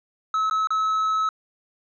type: tone with dropouts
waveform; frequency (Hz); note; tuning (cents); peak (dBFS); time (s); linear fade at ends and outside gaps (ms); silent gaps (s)
triangle; 1293; E6; -34; -18; 0.34-1.29; 2; 0.498-0.51 / 0.672-0.705
effects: resampled to 16000 Hz